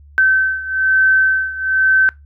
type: beating tone pair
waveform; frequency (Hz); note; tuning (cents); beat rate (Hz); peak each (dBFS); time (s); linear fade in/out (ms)
sine; 1539 / 1540.1; G6 / G6; -32 / -31; 1.1; -13 / -16; 0.18-2.09; 0
effects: noise-tail reverb RT60 0.2 s tail -23 dB re dry + added 72 Hz sine -40 dBFS peak until 2.25 s